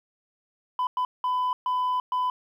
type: tone bursts at uneven times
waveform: sine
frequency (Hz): 1002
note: B5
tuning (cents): +25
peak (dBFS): -20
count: 5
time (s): 0.79-0.87 / 0.97-1.05 / 1.24-1.53 / 1.66-2 / 2.12-2.3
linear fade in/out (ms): 2
effects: tanh soft clip ceiling -22 dBFS + 10-bit